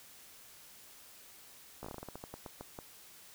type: slowing click train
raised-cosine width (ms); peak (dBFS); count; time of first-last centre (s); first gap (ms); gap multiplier
1; -29; 15; 1.83-2.789; 15; 1.21
effects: white hiss -56 dBFS RMS until 3.34 s